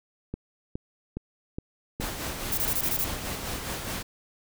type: click train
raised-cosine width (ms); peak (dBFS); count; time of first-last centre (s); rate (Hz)
3; -19; 5; 0.34-2; 2.41
type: noise with tremolo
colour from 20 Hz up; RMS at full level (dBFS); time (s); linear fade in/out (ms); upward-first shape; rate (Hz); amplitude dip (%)
pink; -32; 2-4.03; 10; sine; 4.8; 40
type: noise bursts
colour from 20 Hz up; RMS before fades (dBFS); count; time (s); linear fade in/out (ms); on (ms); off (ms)
violet; -27; 7; 2.52-3.044; 2; 56; 22
effects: none